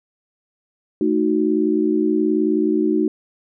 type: chord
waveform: sine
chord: D# diminished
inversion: second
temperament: equal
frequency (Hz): 220 / 311.1 / 370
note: A3 / D#4 / F#4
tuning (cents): 0 / 0 / 0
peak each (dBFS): -22 / -18 / -20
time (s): 1.01-3.08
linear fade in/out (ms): 2
effects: none